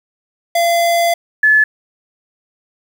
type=tone pair in turn; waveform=square / sine; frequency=683 / 1724.1 Hz; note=F5 / A6; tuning=-39 / -36 cents; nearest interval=octave + major third; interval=1603 cents; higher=second; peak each=-12 / -7 dBFS; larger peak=second; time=0.55-1.14 / 1.43-1.64 s; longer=first; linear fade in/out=5 ms; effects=7-bit